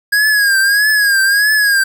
square tone with vibrato, 1644 Hz, G#6, 18 cents flat, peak -10 dBFS, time 0.12-1.84 s, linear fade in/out 10 ms, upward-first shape triangle, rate 1.6 Hz, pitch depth 95 cents each way, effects 7-bit

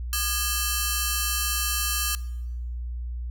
5% pulse ring-modulated tone, 1438 Hz, F#6, 50 cents flat, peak -10 dBFS, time 0.13-2.15 s, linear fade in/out 0 ms, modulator 223 Hz, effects noise-tail reverb RT60 1.0 s tail -21 dB re dry + added 60 Hz sine -29 dBFS peak until 3.3 s

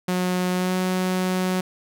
sawtooth tone with pitch glide, 181.7 to 184.56 Hz, F#3 to F#3, -31 to -4 cents, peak -17 dBFS, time 0.08-1.61 s, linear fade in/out 5 ms, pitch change +27 cents, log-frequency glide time 0.54-0.75 s, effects none

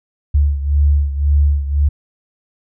sine beating tone pair, 71.7 / 73.6 Hz, D2 / D2, -41 / +4 cents, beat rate 1.9 Hz, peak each -12 / -17 dBFS, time 0.34-1.89 s, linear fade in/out 10 ms, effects none

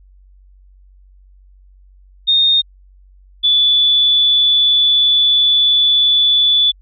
sine tone pair in turn, 3680 / 3463 Hz, A#7 / A7, -23 / -28 cents, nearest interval minor second, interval 105 cents, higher first, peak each -9 dBFS, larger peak neither, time 2.27-2.62 / 3.43-6.72 s, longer second, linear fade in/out 20 ms, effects added 47 Hz sine -43 dBFS peak until 6.81 s

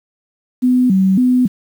sine tone with vibrato, 218.7 Hz, A3, 10 cents flat, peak -9 dBFS, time 0.62-1.48 s, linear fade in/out 20 ms, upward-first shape square, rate 1.8 Hz, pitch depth 240 cents each way, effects 7-bit

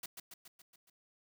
white noise with echo, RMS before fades -43 dBFS, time 0.03-0.06 s, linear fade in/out 5 ms, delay 140 ms, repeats 6, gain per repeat -4 dB, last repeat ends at 0.9 s, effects none

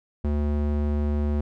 square tone with band-pass filter, 73.42 Hz, D2, in tune, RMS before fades -24 dBFS, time 0.24-1.41 s, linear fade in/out 5 ms, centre 180 Hz, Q 0.57, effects none

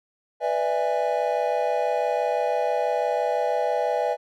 triangle chord, E dominant seventh, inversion second, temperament just, 494.4 / 593.3 / 659.3 / 824.1 Hz, B4 / D5 / E5 / G#5, +2 / +18 / 0 / -14 cents, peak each -25 dBFS, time 0.4-4.17 s, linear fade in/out 50 ms, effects none

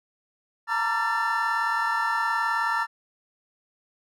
triangle tone cluster, 904 / 943 / 1165 / 1358 / 1771 Hz, A5 / A#5 / D6 / F6 / A6, +47 / +20 / -14 / -49 / +11 cents, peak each -28 / -28 / -32 / -26 / -26 dBFS, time 0.67-2.87 s, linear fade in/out 50 ms, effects none

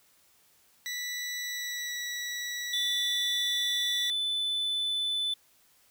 20% pulse tone with pitch glide, 1964 to 1944.8 Hz, B6 to B6, -10 to -27 cents, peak -28 dBFS, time 0.86-4.1 s, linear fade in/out 0 ms, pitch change -17 cents, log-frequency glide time 1.36-2.01 s
triangle tone, 3504 Hz, A7, 8 cents flat, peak -26 dBFS, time 2.73-5.34 s, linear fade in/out 5 ms
effects white hiss -64 dBFS RMS until 5.9 s

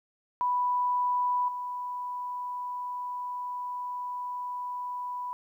sine tone with level steps, 987.8 Hz, B5, in tune, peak -24 / -32 dBFS, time 0.41-5.33 s, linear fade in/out 0 ms, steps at 1.48 s, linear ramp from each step 5 ms, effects 11-bit

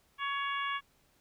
harmonic tone, 560 Hz, C#5, 18 cents sharp, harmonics 2 / 3 / 4 / 5 / 6, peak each -34 / -38 / -40 / -42 / -44 dBFS, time 0.18-0.81 s, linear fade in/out 50 ms, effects pink hiss -69 dBFS RMS until 1.2 s

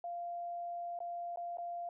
sine tone with dropouts, 694 Hz, F5, 11 cents flat, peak -38 dBFS, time 0.04-1.89 s, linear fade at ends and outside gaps 2 ms, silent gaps 0.99-1.003 / 1.36-1.372 / 1.572-1.583 s, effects none

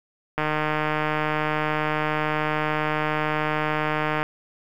click train, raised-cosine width 0.5 ms, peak -9 dBFS, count 590, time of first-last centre 0.38-4.23 s, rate 153 Hz, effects 8-bit

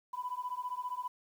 sine beating tone pair, 987.8 / 1002.8 Hz, B5 / B5, 0 / +26 cents, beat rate 15 Hz, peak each -38 / -38 dBFS, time 0.13-1.08 s, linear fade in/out 10 ms, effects tanh soft clip ceiling -28 dBFS + 10-bit

